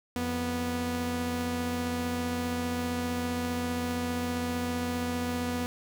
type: tone pair together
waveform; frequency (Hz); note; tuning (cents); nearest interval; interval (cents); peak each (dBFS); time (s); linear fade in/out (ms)
sawtooth; 86.8 / 245.2; F2 / B3; -10 / -12; octave + tritone; 1798; -32 / -26; 0.16-5.66; 0
effects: none